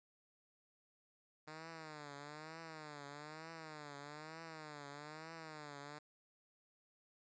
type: tone with vibrato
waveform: 5% pulse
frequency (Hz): 152.8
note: D#3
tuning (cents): -31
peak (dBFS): -38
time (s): 1.47-5.99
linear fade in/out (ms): 10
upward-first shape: triangle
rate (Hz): 1.1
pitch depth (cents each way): 140
effects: resampled to 16000 Hz + 13-bit